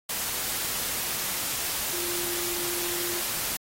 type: tone in noise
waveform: sine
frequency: 349.2 Hz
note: F4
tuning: in tune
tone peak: -37 dBFS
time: 1.93-3.21 s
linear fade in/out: 5 ms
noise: white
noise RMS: -30 dBFS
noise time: 0.09-3.57 s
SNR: -10 dB
effects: AAC 48 kbps